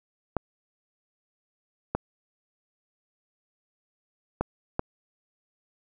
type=clicks; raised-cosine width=1 ms; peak=-11 dBFS; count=4; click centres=0.367 / 1.95 / 4.41 / 4.794 s; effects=none